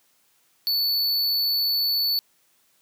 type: tone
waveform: square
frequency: 4463 Hz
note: C#8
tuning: 11 cents sharp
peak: -21 dBFS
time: 0.67-2.19 s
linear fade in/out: 0 ms
effects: white hiss -64 dBFS RMS until 2.81 s + high-pass 100 Hz 12 dB/octave